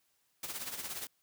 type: noise with tremolo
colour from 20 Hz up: white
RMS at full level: -38 dBFS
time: 0.43-1.07 s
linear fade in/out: 2 ms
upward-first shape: triangle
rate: 17 Hz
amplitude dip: 70%
effects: white hiss -75 dBFS RMS until 1.22 s + high-pass 60 Hz 12 dB/octave